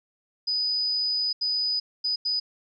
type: tone bursts at uneven times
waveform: sine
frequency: 4978 Hz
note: D#8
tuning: in tune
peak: -23 dBFS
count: 4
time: 0.47-1.33 / 1.41-1.8 / 2.04-2.16 / 2.25-2.4 s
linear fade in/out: 10 ms
effects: none